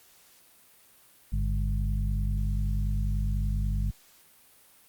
harmonic tone with a mistuned harmonic, 50.3 Hz, G1, 45 cents sharp, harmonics 1 / 2 / 3 / 4, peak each -26 / -32 / -36 / -38 dBFS, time 1.32-3.91 s, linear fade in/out 10 ms, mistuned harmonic 3, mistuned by -75 cents, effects white hiss -58 dBFS RMS until 4.88 s + Opus 48 kbps

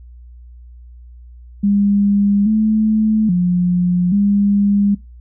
sine tone with pitch steps, 202 / 216.7 / 178.1 / 202.1 Hz, G#3 / A3 / F3 / G#3, -48 / -26 / +34 / -47 cents, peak -11 dBFS, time 1.63-4.95 s, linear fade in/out 10 ms, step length 830 ms, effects noise-tail reverb RT60 0.2 s tail -21 dB re dry + added 60 Hz sine -36 dBFS peak until 5.2 s

